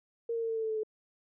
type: tone with pitch steps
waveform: sine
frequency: 463.4 / 458.9 / 454.4 / 449.9 / 445.6 / 441.2 / 436.9 / 432.6 Hz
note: A#4 / A#4 / A#4 / A4 / A4 / A4 / A4 / A4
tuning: -10 / -27 / -44 / +39 / +22 / +5 / -12 / -29 cents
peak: -30 dBFS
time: 0.29-0.834 s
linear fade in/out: 5 ms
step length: 68 ms
effects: none